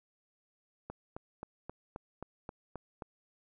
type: click train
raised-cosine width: 1 ms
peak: -27 dBFS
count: 9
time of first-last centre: 0.9-3.022 s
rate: 3.77 Hz
effects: none